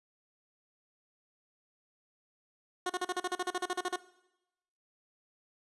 15% pulse tone bursts, 362.9 Hz, F#4, 34 cents flat, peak -24 dBFS, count 15, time 2.86-3.961 s, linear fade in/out 5 ms, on 37 ms, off 39 ms, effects noise-tail reverb RT60 0.9 s tail -18 dB re dry + resampled to 24000 Hz

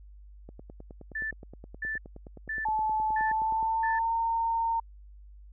click train, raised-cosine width 2 ms, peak -32 dBFS, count 31, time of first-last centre 0.49-3.628 s, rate 9.56 Hz
sine tone bursts, 1760 Hz, A6, in tune, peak -30 dBFS, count 5, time 1.15-3.99 s, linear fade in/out 5 ms, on 160 ms, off 510 ms
sine tone with pitch glide, 868 to 914.3 Hz, A5 to A#5, -24 to -34 cents, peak -25 dBFS, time 2.65-4.8 s, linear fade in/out 5 ms, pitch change +90 cents, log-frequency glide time 3.17-4.12 s
effects added 50 Hz sine -47 dBFS peak until 5.52 s

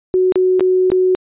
sine tone with dropouts, 370 Hz, F#4, in tune, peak -10 dBFS, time 0.14-1.15 s, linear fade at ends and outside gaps 0 ms, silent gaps 0.322-0.357 / 0.596-0.607 / 0.902-0.918 s, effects resampled to 8000 Hz

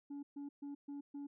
sine tone bursts, 284.6 Hz, C#4, 46 cents sharp, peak -40 dBFS, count 5, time 0.1-1.27 s, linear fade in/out 10 ms, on 130 ms, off 130 ms, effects tanh soft clip ceiling -42 dBFS

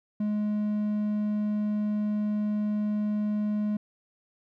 triangle tone, 210 Hz, G#3, 19 cents sharp, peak -23 dBFS, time 0.2-3.77 s, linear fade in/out 5 ms, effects none

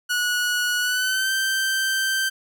sawtooth tone with pitch glide, 1463 to 1559 Hz, F#6 to G6, -20 to -10 cents, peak -17 dBFS, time 0.09-2.3 s, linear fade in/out 20 ms, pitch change +110 cents, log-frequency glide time 0.79-1.32 s, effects none

